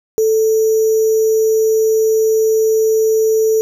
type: tone with sample-and-hold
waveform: sine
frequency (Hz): 440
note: A4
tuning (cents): 0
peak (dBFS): -10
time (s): 0.18-3.61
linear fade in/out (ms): 0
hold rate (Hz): 6300
effects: none